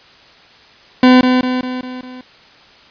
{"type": "tone with echo", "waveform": "40% pulse", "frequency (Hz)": 253.4, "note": "B3", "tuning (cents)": 45, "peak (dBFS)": -4, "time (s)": [1.03, 1.21], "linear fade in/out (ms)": 2, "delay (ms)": 200, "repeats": 5, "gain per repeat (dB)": -5, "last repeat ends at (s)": 2.21, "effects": ["white hiss -44 dBFS RMS until 2.9 s", "resampled to 11025 Hz"]}